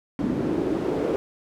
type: noise with band-pass filter sweep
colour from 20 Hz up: pink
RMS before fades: -25 dBFS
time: 0.19-1.16 s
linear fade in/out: 0 ms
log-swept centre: 260 to 420 Hz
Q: 3.5
effects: none